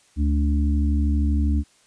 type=harmonic tone; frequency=72.6 Hz; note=D2; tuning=19 cents flat; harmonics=1 / 3 / 4; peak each=-18 / -27 / -28 dBFS; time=0.16-1.64 s; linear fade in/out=50 ms; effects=white hiss -58 dBFS RMS until 1.86 s + resampled to 22050 Hz